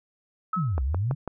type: tone with exponential decay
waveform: sine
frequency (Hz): 1290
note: E6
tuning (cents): -38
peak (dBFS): -22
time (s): 0.53-0.81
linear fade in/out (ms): 5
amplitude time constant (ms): 59
type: exponential two-way sweep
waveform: sine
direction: down then up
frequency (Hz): 197.3 to 61.3 to 147.3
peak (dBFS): -23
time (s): 0.56-1.15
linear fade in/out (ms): 20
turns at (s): 0.83
type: click train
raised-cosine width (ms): 1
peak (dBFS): -17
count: 4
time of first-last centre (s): 0.78-1.277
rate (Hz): 6.04
effects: none